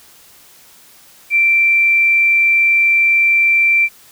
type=tone; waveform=sine; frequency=2349 Hz; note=D7; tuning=in tune; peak=-9 dBFS; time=1.3-3.89 s; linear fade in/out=50 ms; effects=white hiss -45 dBFS RMS until 4.11 s